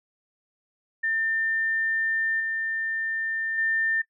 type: tone with level steps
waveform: sine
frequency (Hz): 1800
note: A6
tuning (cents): +39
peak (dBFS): -23 / -26 / -22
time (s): 1.03-4.02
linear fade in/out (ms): 10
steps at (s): 2.4 / 3.58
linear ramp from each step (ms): 2
effects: noise-tail reverb RT60 0.1 s tail -21 dB re dry